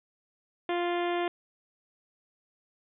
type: harmonic tone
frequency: 349.2 Hz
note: F4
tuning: in tune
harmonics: 1 / 2 / 3 / 4 / 5 / 6 / 7 / 8 / 9 / 10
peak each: -29 / -32 / -38 / -43 / -41 / -42 / -45 / -47 / -46 / -48 dBFS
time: 0.69-1.28 s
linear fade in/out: 2 ms
effects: none